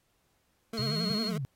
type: tone with vibrato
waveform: 25% pulse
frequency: 218.2 Hz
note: A3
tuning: 14 cents flat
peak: -30 dBFS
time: 0.73-1.38 s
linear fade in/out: 5 ms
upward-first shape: sine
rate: 11 Hz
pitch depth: 89 cents each way
type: tone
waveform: sine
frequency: 4294 Hz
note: C8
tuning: 44 cents sharp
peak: -32 dBFS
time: 0.77-1.3 s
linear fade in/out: 10 ms
type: exponential two-way sweep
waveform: sine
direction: up then down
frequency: 123.47 to 233.1 to 123.47 Hz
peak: -31 dBFS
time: 0.79-1.45 s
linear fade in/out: 0 ms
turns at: 1.23 s
type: tone with exponential decay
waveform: sine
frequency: 150 Hz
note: D3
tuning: 37 cents sharp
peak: -28 dBFS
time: 1.1-1.22 s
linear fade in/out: 5 ms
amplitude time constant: 25 ms
effects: pink hiss -73 dBFS RMS until 1.55 s + AAC 48 kbps